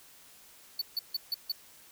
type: tone bursts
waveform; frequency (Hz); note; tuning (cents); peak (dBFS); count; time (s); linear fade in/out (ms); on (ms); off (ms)
square; 4482; C#8; +18; -29; 5; 0.79-1.52; 5; 26; 150
effects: white hiss -56 dBFS RMS until 1.91 s